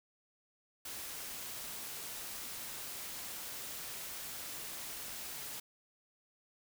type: noise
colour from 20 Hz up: white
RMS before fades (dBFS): -44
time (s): 0.85-5.6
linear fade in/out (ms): 5
effects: none

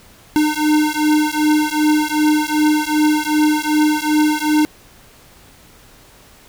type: beating tone pair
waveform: square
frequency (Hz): 302.6 / 305.2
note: D#4 / D#4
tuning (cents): -48 / -33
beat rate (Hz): 2.6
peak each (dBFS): -17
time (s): 0.36-4.65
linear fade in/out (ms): 0
effects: pink hiss -46 dBFS RMS until 6.48 s

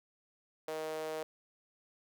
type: tone with high-pass filter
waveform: sawtooth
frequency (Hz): 156.9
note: D#3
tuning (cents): +15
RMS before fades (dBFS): -39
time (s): 0.68-1.23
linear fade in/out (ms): 0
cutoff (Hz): 530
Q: 4.9
effects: none

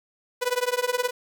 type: tone with tremolo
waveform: sawtooth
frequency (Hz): 494.7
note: B4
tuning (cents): +3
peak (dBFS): -15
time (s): 0.41-1.11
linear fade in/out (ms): 20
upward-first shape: triangle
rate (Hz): 19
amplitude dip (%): 100
effects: 8-bit

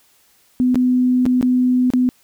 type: tone with dropouts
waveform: sine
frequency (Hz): 251.3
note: B3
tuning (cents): +30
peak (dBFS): -12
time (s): 0.6-2.09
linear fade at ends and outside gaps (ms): 0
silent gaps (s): 0.745-0.756 / 1.255-1.263 / 1.412-1.427 / 1.903-1.936
effects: white hiss -56 dBFS RMS until 2.23 s

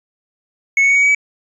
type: tone with pitch steps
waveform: triangle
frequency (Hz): 2200 / 2217 / 2233 / 2250 / 2267 / 2284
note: C#7 / C#7 / C#7 / C#7 / C#7 / D7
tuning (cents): -14 / 0 / +12 / +25 / +38 / -49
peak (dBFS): -8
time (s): 0.77-1.148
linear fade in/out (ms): 2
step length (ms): 63
effects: resampled to 22050 Hz

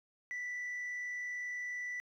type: tone with frequency modulation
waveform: sine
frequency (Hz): 1973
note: B6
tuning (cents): -2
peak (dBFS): -35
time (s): 0.31-2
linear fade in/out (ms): 0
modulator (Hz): 50.5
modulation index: 0.36
effects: tanh soft clip ceiling -36 dBFS + 12-bit

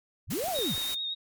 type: linear two-way sweep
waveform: sine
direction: up then down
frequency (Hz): 36.6 to 781 to 36.6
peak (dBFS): -29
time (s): 0.27-0.77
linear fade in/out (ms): 50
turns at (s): 0.49
type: noise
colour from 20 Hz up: white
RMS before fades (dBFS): -37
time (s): 0.3-0.95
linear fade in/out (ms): 10
type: clicks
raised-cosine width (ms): 2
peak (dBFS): -31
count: 5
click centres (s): 0.323 / 0.441 / 0.483 / 0.589 / 0.779
type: tone with vibrato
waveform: sine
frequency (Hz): 3722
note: A#7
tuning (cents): -3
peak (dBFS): -30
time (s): 0.54-1.15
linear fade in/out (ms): 20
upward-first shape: sine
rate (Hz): 8.9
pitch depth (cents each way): 28
effects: MP3 96 kbps

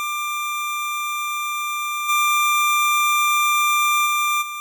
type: tone with level steps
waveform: 25% pulse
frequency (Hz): 1189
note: D6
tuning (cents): +21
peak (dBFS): -19 / -12 / -14 / -24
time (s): 0-4.6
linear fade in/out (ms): 0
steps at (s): 2.08 / 4.05 / 4.41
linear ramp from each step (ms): 20
effects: none

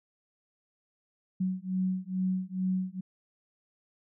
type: beating tone pair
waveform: sine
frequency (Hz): 185 / 187.3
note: F#3 / F#3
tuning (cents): 0 / +21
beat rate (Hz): 2.3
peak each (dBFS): -31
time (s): 1.4-3.01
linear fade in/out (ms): 10
effects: none

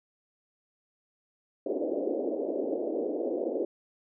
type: band-pass noise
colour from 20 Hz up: pink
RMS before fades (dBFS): -31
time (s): 1.66-3.65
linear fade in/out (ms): 5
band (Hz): 280 to 600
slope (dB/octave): 48
effects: none

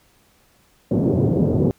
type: band-pass noise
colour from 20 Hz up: pink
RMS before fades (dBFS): -18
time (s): 0.91-1.71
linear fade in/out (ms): 0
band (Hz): 100 to 460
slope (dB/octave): 24
effects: pink hiss -58 dBFS RMS until 1.78 s

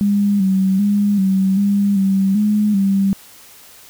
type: tone with pitch steps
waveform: sine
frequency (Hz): 202.8 / 190.8 / 204.1 / 191.4 / 201.2 / 193.5 / 210 / 195.8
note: G#3 / G3 / G#3 / G3 / G3 / G3 / G#3 / G3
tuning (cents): -41 / -47 / -30 / -41 / +45 / -22 / +19 / -2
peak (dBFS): -12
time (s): 0.01-3.13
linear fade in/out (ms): 0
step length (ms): 390
effects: white hiss -43 dBFS RMS until 3.89 s

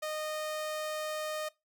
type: tone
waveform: sawtooth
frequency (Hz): 616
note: D#5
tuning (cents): -17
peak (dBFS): -30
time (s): 0.02-1.49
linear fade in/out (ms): 10
effects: noise-tail reverb RT60 0.2 s tail -20 dB re dry

